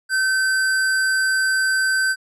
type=tone with sample-and-hold; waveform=sine; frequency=1536 Hz; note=G6; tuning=36 cents flat; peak=-16 dBFS; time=0.09-2.16 s; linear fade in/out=50 ms; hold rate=6300 Hz; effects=resampled to 24000 Hz